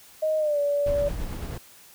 sine tone with pitch glide, 624 to 575.5 Hz, D#5 to D5, +5 to -35 cents, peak -21 dBFS, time 0.22-1.09 s, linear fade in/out 10 ms, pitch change -140 cents, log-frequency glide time 0.38-0.59 s
brown noise with tremolo, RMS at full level -30 dBFS, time 0.86-1.58 s, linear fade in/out 5 ms, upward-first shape triangle, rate 9.1 Hz, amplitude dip 35%
effects white hiss -51 dBFS RMS until 1.94 s

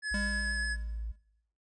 square tone with vibrato, 1700 Hz, G#6, 40 cents sharp, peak -32 dBFS, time 0.02-0.77 s, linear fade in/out 50 ms, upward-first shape square, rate 8.2 Hz, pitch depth 8 cents each way
sine tone, 55 Hz, A1, in tune, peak -34 dBFS, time 0.11-1.12 s, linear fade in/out 10 ms
square tone with exponential decay, 202.2 Hz, G#3, 46 cents flat, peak -33 dBFS, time 0.14-1.16 s, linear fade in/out 2 ms, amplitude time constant 220 ms
effects noise-tail reverb RT60 0.8 s tail -20 dB re dry + resampled to 22050 Hz

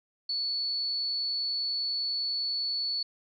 sine tone, 4435 Hz, C#8, in tune, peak -28 dBFS, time 0.29-3.03 s, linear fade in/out 5 ms, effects none

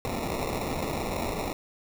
violet noise with sample-and-hold, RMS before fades -31 dBFS, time 0.05-1.53 s, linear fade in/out 0 ms, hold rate 1575 Hz, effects none

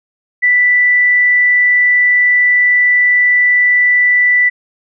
sine tone, 1975.5 Hz, B6, in tune, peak -7 dBFS, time 0.42-4.5 s, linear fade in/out 20 ms, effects none

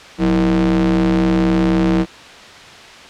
square ring-modulated tone, 71.5 Hz, D2, 46 cents flat, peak -10 dBFS, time 0.18-2.06 s, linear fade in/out 50 ms, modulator 254 Hz, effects white hiss -37 dBFS RMS until 3.09 s + low-pass 4000 Hz 12 dB/octave

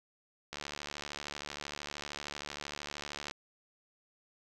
click train, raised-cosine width 0.2 ms, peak -22 dBFS, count 204, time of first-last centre 0.53-3.311 s, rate 73 Hz, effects none

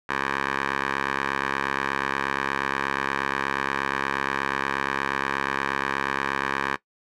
10% pulse tone with band-pass filter, 68.4 Hz, C#2, 23 cents flat, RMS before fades -27 dBFS, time 0.09-6.76 s, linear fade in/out 5 ms, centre 1500 Hz, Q 1.9, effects noise-tail reverb RT60 0.1 s tail -18 dB re dry

